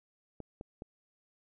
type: clicks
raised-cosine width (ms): 2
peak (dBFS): -29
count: 3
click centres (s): 0.403 / 0.611 / 0.821
effects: none